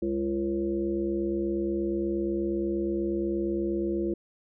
harmonic tone with a mistuned harmonic, 68.4 Hz, C#2, 23 cents flat, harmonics 1 / 3 / 5 / 7 / 8, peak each -39 / -33 / -27 / -38 / -39 dBFS, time 0.02-4.14 s, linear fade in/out 5 ms, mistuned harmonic 1, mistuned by -23 cents, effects none

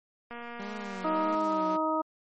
click train, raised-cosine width 0.5 ms, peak -27 dBFS, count 247, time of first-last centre 0.31-1.348 s, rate 237 Hz
sawtooth tone with vibrato, 197.8 Hz, G3, 16 cents sharp, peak -34 dBFS, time 0.59-1.77 s, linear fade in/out 10 ms, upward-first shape triangle, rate 1.6 Hz, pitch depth 120 cents each way
harmonic tone, 314.5 Hz, D#4, 19 cents sharp, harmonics 1 / 2 / 3 / 4, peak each -31 / -31 / -31 / -31 dBFS, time 1.04-2.02 s, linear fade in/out 10 ms
effects MP3 32 kbps

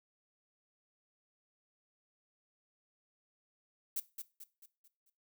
violet noise with echo, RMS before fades -36 dBFS, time 3.96-4 s, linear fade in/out 5 ms, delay 220 ms, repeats 5, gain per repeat -7 dB, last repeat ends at 5.1 s, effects noise-tail reverb RT60 0.3 s tail -18 dB re dry

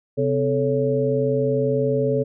sine tone cluster, 133.4 / 255.3 / 436 / 556 Hz, C3 / C4 / A4 / C#5, +34 / -42 / -16 / +5 cents, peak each -24 / -26 / -21 / -24 dBFS, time 0.17-2.24 s, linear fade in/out 20 ms, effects none

